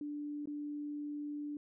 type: tone with dropouts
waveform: sine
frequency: 293.7 Hz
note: D4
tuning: in tune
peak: -38 dBFS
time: 0.01-1.57 s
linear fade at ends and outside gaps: 2 ms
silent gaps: 0.457-0.473 s
effects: none